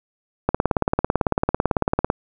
click train, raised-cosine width 1 ms, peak -3 dBFS, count 30, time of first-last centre 0.49-2.101 s, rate 18 Hz, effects none

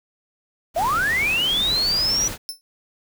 pink noise, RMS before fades -31 dBFS, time 0.74-2.38 s, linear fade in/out 50 ms
sine linear sweep, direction up, 622.3 to 5920 Hz, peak -18 dBFS, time 0.76-2.28 s, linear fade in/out 5 ms
sawtooth tone with exponential decay, 5300 Hz, E8, 9 cents sharp, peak -21 dBFS, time 2.49-2.61 s, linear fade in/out 0 ms, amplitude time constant 25 ms
effects none

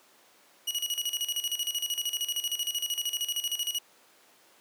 sawtooth tone with tremolo, 2907 Hz, F#7, 31 cents flat, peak -24 dBFS, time 0.67-3.79 s, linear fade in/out 10 ms, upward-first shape square, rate 13 Hz, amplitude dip 75%, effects pink hiss -59 dBFS RMS until 4.6 s + high-pass 400 Hz 12 dB/octave

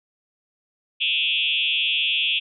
sine tone with frequency modulation, 2990 Hz, F#7, 17 cents sharp, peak -19 dBFS, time 1-2.4 s, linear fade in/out 20 ms, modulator 153 Hz, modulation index 3.1, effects none

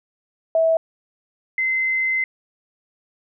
sine tone pair in turn, 651 / 2062 Hz, E5 / C7, -22 / -26 cents, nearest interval octave + minor sixth, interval 1996 cents, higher second, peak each -14 / -18 dBFS, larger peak first, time 0.55-0.77 / 1.58-2.24 s, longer second, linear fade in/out 2 ms, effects none

